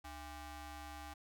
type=ring-modulated tone; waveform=sawtooth; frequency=370 Hz; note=F#4; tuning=in tune; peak=-40 dBFS; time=0.04-1.14 s; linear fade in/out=10 ms; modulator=440 Hz; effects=none